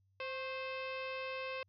harmonic tone with a mistuned harmonic, 522 Hz, C5, 4 cents flat, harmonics 1 / 2 / 3 / 4 / 5 / 6 / 7 / 8 / 9 / 10, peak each -42 / -46 / -51 / -50 / -45 / -55 / -57 / -59 / -60 / -62 dBFS, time 0.2-1.63 s, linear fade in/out 2 ms, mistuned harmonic 2, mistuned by +56 cents, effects added 96 Hz sine -70 dBFS peak until 1.68 s

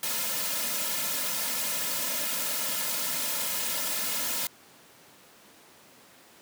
white noise with comb filter, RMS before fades -30 dBFS, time 0.03-4.47 s, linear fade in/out 2 ms, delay 2.6 ms, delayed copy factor -0.9, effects pink hiss -54 dBFS RMS until 6.41 s + high-pass 200 Hz 12 dB/octave

